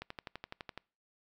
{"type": "click train", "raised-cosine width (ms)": 0.3, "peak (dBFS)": -25, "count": 10, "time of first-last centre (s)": [0.02, 0.776], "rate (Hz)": 11.9, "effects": ["noise-tail reverb RT60 0.4 s tail -26 dB re dry"]}